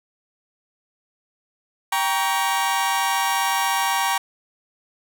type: chord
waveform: sawtooth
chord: G diminished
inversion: none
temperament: just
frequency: 784 / 940.8 / 1128.9 Hz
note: G5 / Bb5 / Db6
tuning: 0 / +16 / +31 cents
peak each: -20 / -19 / -22 dBFS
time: 1.92-4.18 s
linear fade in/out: 5 ms
effects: none